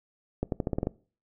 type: accelerating click train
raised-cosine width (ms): 2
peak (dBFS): -14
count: 8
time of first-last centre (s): 0.43-0.871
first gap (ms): 92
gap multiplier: 0.87
effects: noise-tail reverb RT60 0.4 s tail -22 dB re dry